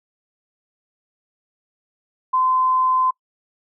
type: tone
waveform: sine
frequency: 1029 Hz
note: C6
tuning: 29 cents flat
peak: -15 dBFS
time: 2.33-3.11 s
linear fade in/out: 10 ms
effects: noise-tail reverb RT60 0.1 s tail -25 dB re dry